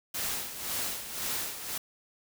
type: noise with tremolo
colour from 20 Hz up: white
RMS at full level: -32 dBFS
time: 0.14-1.78 s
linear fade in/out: 5 ms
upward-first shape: sine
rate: 1.9 Hz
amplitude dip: 65%
effects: none